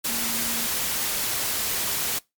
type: tone in noise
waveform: sine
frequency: 231.5 Hz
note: A#3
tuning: 12 cents flat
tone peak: -35 dBFS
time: 0.08-0.67 s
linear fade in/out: 10 ms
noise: white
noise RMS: -26 dBFS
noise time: 0.04-2.19 s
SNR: -12 dB
effects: noise-tail reverb RT60 0.2 s tail -23 dB re dry + MP3 96 kbps